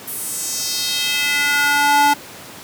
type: tone with high-pass filter sweep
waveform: square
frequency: 288.7 Hz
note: D4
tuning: 30 cents flat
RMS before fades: -18 dBFS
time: 0.07-2.14 s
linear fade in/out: 10 ms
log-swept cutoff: 12000 to 690 Hz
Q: 2.1
effects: pink hiss -36 dBFS RMS until 2.63 s + high-pass 150 Hz 12 dB/octave